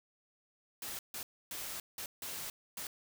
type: noise bursts at uneven times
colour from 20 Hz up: white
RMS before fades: -42 dBFS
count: 6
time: 0.82-0.99 / 1.14-1.23 / 1.51-1.8 / 1.98-2.06 / 2.22-2.5 / 2.77-2.87 s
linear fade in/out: 2 ms
effects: none